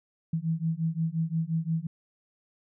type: beating tone pair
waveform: sine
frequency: 160 / 165.7 Hz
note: D#3 / E3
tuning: +49 / +9 cents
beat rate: 5.7 Hz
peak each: -29 dBFS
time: 0.33-1.87 s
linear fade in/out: 5 ms
effects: none